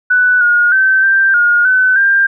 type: tone with pitch steps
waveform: sine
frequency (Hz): 1489 / 1435 / 1544 / 1572 / 1429 / 1513 / 1592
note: F#6 / F6 / G6 / G6 / F6 / F#6 / G6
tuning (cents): +11 / +47 / -27 / +4 / +39 / +38 / +26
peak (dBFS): -7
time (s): 0.1-2.27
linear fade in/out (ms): 10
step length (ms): 310
effects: none